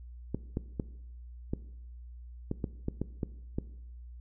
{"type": "clicks", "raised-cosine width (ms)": 3, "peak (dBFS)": -18, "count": 10, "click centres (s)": [0.346, 0.571, 0.798, 1.535, 2.514, 2.642, 2.884, 3.016, 3.232, 3.585], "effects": ["noise-tail reverb RT60 0.8 s tail -18 dB re dry", "added 60 Hz sine -44 dBFS peak until 4.2 s"]}